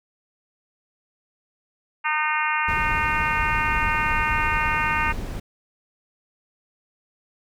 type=harmonic tone; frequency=305.9 Hz; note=D#4; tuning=29 cents flat; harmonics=3 / 4 / 5 / 6 / 7 / 8 / 9; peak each=-26 / -27 / -28 / -29 / -29 / -30 / -31 dBFS; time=2.04-5.13 s; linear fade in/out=20 ms
type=noise; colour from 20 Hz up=brown; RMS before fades=-29 dBFS; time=2.68-5.4 s; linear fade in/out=5 ms
effects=none

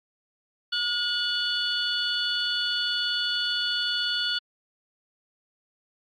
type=tone cluster; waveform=sine; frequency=1437 / 2943 / 3457 / 4430 Hz; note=F6 / F#7 / A7 / C#8; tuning=+49 / -10 / -31 / -2 cents; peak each=-29 dBFS; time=0.72-4.39 s; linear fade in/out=10 ms; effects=tanh soft clip ceiling -15 dBFS + MP3 48 kbps

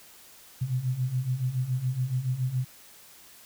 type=beating tone pair; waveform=sine; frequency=123.47 / 130.57 Hz; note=B2 / C3; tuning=0 / -3 cents; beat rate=7.1 Hz; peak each=-31 / -27 dBFS; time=0.61-2.65 s; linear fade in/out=10 ms; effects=white hiss -52 dBFS RMS until 3.45 s

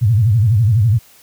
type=tone with vibrato; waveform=sine; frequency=109.6 Hz; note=A2; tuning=6 cents flat; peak=-9 dBFS; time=0.01-0.99 s; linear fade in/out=20 ms; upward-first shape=sine; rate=12 Hz; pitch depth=210 cents each way; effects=white hiss -47 dBFS RMS until 1.22 s

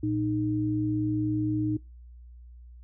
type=tone pair together; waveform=sine; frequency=115.5 / 308.3 Hz; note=A#2 / D#4; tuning=-16 / -16 cents; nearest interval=octave + perfect fourth; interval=1700 cents; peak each=-30 / -26 dBFS; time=0.03-1.77 s; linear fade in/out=5 ms; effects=noise-tail reverb RT60 0.2 s tail -22 dB re dry + added 60 Hz sine -45 dBFS peak until 2.83 s

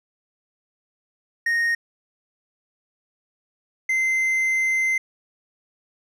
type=tone pair in turn; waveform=triangle; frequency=1859 / 2073 Hz; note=A#6 / C7; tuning=-5 / -17 cents; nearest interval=major second; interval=188 cents; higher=second; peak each=-17 dBFS; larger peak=neither; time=1.46-1.75 / 3.89-4.98 s; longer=second; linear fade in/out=5 ms; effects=resampled to 32000 Hz

